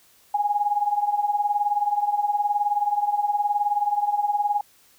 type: tone with tremolo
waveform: sine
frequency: 825 Hz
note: G#5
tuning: 12 cents flat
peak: -16 dBFS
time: 0.34-4.61 s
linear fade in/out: 5 ms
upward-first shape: triangle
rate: 19 Hz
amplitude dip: 85%
effects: white hiss -57 dBFS RMS until 4.98 s